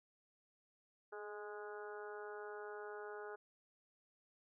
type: harmonic tone with a mistuned harmonic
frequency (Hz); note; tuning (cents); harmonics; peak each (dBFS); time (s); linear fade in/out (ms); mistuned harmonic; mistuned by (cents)
207.7; G#3; 0; 2 / 3 / 4 / 5 / 6 / 7 / 8; -48 / -57 / -54 / -60 / -57 / -54 / -64; 1.12-3.36; 10; 2; +19
effects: none